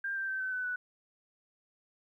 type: tone with pitch steps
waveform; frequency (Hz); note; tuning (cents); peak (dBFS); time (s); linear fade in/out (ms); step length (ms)
sine; 1594 / 1571.1 / 1548.6 / 1526.4 / 1504.5 / 1483; G6 / G6 / G6 / G6 / F#6 / F#6; +28 / +3 / -22 / -47 / +28 / +4; -32; 0.04-0.76; 5; 120
effects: 12-bit